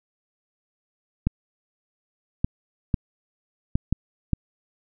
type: clicks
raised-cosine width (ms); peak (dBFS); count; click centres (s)
5; -8; 6; 1.27 / 2.445 / 2.942 / 3.755 / 3.926 / 4.333
effects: none